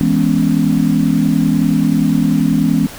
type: chord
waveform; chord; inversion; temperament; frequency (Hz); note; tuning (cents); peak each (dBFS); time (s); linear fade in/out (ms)
sine; C# minor seventh; first; equal; 164.81 / 207.7 / 246.9 / 277.2; E3 / G#3 / B3 / C#4; 0 / 0 / 0 / 0; -16; 0.01-2.87; 0
effects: pink hiss -32 dBFS RMS until 2.98 s